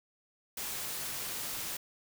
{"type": "noise", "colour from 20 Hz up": "white", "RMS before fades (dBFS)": -38, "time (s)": [0.57, 1.77], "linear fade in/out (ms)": 5, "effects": []}